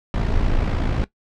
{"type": "noise with amplitude modulation", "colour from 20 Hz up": "brown", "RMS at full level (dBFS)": -17, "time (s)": [0.14, 1.04], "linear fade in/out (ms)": 0, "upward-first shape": "sine", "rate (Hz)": 56.1, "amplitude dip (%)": 60, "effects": ["noise-tail reverb RT60 0.1 s tail -17 dB re dry", "low-pass 4000 Hz 12 dB/octave"]}